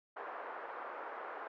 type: band-pass noise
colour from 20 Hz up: white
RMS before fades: -45 dBFS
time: 0.16-1.48 s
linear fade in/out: 10 ms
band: 420 to 1400 Hz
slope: 24 dB/octave
effects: none